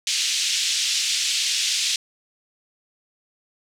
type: band-pass noise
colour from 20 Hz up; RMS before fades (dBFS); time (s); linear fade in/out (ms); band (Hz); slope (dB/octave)
pink; -23; 0.07-1.96; 2; 2800 to 7400; 24
effects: none

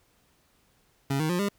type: tone with pitch steps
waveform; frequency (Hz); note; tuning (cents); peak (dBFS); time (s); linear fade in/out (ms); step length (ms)
25% pulse; 137.6 / 156.25 / 177.42 / 201.5; C#3 / D#3 / F3 / G3; -12 / +8 / +28 / +48; -21; 1.1-1.488; 5; 97
effects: pink hiss -66 dBFS RMS until 1.58 s

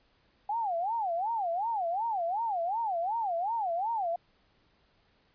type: tone with vibrato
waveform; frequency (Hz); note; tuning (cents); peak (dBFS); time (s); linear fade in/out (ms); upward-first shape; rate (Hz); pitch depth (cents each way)
sine; 790; G5; +13; -28; 0.49-4.16; 5; sine; 2.7; 290
effects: pink hiss -68 dBFS RMS until 5.34 s + resampled to 11025 Hz

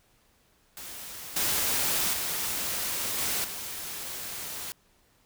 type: noise with level steps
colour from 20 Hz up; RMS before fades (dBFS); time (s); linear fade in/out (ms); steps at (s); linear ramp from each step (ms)
white; -41 / -27 / -31 / -29 / -37; 0.77-4.72; 0; 1.36 / 2.13 / 3.18 / 3.44; 5
effects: pink hiss -65 dBFS RMS until 5.25 s

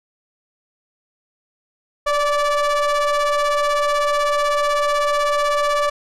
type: ring-modulated tone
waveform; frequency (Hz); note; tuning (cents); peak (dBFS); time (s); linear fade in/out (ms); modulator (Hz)
square; 289; D4; -28; -14; 2.06-5.9; 10; 875
effects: low-pass 9000 Hz 12 dB/octave

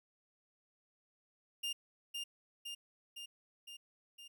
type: tone with echo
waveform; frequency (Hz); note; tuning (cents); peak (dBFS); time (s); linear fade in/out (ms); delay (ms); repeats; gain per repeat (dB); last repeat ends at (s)
40% pulse; 2813; F7; +12; -35; 1.63-1.73; 10; 510; 5; -3; 4.28
effects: none

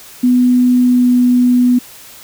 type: tone with pitch glide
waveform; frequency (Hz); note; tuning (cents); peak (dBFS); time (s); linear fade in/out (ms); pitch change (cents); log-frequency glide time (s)
sine; 248.5 to 247.1; B3 to B3; +11 to +1; -7; 0.23-1.79; 10; -10; 0.81-1.07
effects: white hiss -37 dBFS RMS until 2.23 s

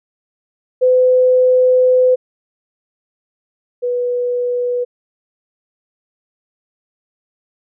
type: tone pair in turn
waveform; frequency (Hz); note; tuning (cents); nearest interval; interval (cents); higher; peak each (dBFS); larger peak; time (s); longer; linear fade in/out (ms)
sine; 507 / 490.3; B4 / B4; +45 / -13; minor second; 58; first; -8 / -15; first; 0.81-2.16 / 3.82-4.85; first; 20
effects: none

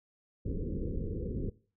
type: low-pass noise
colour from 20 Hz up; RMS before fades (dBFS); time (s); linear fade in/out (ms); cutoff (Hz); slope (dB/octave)
pink; -35; 0.45-1.5; 10; 500; 96
effects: noise-tail reverb RT60 0.4 s tail -19 dB re dry

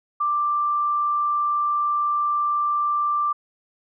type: tone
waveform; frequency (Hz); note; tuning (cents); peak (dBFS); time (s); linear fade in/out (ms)
sine; 1179; D6; +6; -19; 0.2-3.33; 10
effects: none

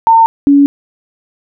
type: tone pair in turn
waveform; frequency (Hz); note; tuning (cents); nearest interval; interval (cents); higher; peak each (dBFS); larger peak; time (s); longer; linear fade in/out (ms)
sine; 907 / 282.7; A#5 / C#4; -48 / +34; octave + minor sixth; 2018; first; -3; neither; 0.07-0.26 / 0.47-0.66; neither; 0
effects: none

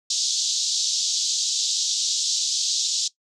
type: band-pass noise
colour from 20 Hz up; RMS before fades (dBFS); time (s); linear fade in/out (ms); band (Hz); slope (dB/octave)
white; -24; 0.1-3.08; 5; 3500 to 7000; 48
effects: noise-tail reverb RT60 0.1 s tail -18 dB re dry

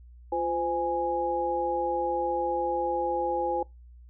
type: tone cluster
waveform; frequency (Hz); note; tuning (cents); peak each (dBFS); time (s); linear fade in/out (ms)
sine; 347.8 / 514 / 829; F4 / C5 / G#5; -7 / -31 / -3; -32 / -30 / -28; 0.32-3.63; 5
effects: noise-tail reverb RT60 0.2 s tail -23 dB re dry + added 60 Hz sine -47 dBFS peak until 4.09 s

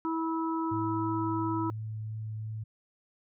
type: harmonic tone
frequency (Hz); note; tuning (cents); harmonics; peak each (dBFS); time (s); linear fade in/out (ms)
325.3; E4; -23; 1 / 3 / 4; -30 / -34 / -38; 0.05-1.7; 0
type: tone with vibrato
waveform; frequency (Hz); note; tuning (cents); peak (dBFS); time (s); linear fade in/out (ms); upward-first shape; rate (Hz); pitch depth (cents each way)
sine; 109; A2; -16; -34; 0.71-2.64; 10; triangle; 2.9; 9
effects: none

